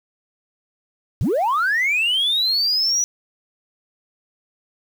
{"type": "linear sweep", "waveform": "sine", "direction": "up", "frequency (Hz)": [75.3, 5920], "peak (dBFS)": -15, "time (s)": [1.21, 3.04], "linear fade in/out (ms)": 0, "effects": ["tanh soft clip ceiling -13 dBFS", "7-bit"]}